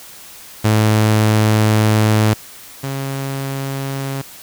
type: tone pair in turn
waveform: sawtooth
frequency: 108 / 136.42 Hz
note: A2 / C#3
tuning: -32 / -27 cents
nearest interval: major third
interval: 405 cents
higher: second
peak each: -7 / -17 dBFS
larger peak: first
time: 0.64-2.34 / 2.83-4.22 s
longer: first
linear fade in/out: 10 ms
effects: white hiss -38 dBFS RMS until 4.42 s